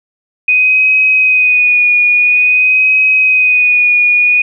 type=tone with vibrato; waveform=sine; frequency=2491 Hz; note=D#7; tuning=1 cent sharp; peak=-6 dBFS; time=0.48-4.42 s; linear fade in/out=5 ms; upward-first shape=sine; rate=0.49 Hz; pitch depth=30 cents each way; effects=none